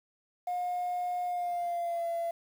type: tone with pitch glide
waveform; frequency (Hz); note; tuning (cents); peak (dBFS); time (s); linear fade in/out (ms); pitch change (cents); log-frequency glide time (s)
sine; 716 to 677.4; F5 to E5; +43 to +47; -28; 0.47-2.31; 5; -96; 1.25-2.07
effects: tanh soft clip ceiling -28 dBFS + 9-bit